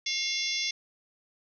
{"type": "harmonic tone with a mistuned harmonic", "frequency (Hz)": 689, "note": "F5", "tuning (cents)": -24, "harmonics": [3, 4, 5, 6, 7, 8, 9], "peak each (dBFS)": [-34, -39, -34, -40, -36, -34, -37], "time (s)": [0.06, 0.71], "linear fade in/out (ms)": 5, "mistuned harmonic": 3, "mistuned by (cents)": 66, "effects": []}